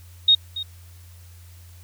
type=tone with echo; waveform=sine; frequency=3729 Hz; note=A#7; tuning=in tune; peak=-11 dBFS; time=0.28-0.35 s; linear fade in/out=5 ms; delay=280 ms; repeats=1; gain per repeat=-15 dB; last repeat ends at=0.63 s; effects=added 87 Hz sine -43 dBFS peak until 1.83 s + white hiss -54 dBFS RMS until 1.83 s